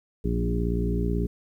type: harmonic tone with a mistuned harmonic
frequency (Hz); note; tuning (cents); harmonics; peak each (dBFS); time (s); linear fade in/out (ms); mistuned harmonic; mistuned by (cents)
58.27; A#1; 0; 1 / 2 / 3 / 4 / 5 / 6 / 7; -26 / -32 / -29 / -34 / -34 / -37 / -32; 0.24-1.27; 10; 4; -17
effects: 10-bit